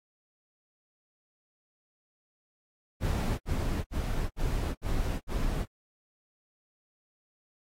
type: noise bursts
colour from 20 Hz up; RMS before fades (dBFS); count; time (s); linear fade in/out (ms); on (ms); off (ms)
brown; -29; 6; 3-5.66; 50; 390; 64
effects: AAC 48 kbps